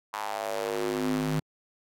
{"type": "tone with high-pass filter sweep", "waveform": "square", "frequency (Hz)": 51.91, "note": "G#1", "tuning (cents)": 0, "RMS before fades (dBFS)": -30, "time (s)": [0.13, 1.4], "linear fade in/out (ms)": 10, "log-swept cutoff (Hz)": [1000, 170], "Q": 3.7, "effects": ["AAC 48 kbps"]}